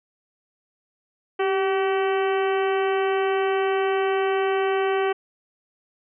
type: harmonic tone with a mistuned harmonic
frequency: 382.3 Hz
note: G4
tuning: 43 cents flat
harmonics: 1 / 2 / 3 / 4 / 5 / 6 / 7 / 8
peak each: -21 / -27 / -31 / -33 / -35 / -37 / -38 / -39 dBFS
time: 1.39-5.13 s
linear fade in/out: 10 ms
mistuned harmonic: 1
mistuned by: +33 cents
effects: none